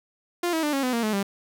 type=tone with pitch steps; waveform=sawtooth; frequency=349.2 / 322.1 / 297.1 / 274 / 252.7 / 233.1 / 215 / 198.26 Hz; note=F4 / E4 / D4 / C#4 / B3 / A#3 / A3 / G3; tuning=0 / -40 / +20 / -20 / +40 / 0 / -40 / +20 cents; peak=-19 dBFS; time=0.43-1.23 s; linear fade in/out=5 ms; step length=100 ms; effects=none